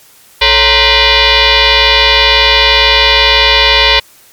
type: tone with frequency modulation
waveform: sine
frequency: 554 Hz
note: C#5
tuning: 1 cent flat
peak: -4 dBFS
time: 0.41-4 s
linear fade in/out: 10 ms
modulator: 495 Hz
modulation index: 7.8
effects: white hiss -42 dBFS RMS until 4.32 s + MP3 96 kbps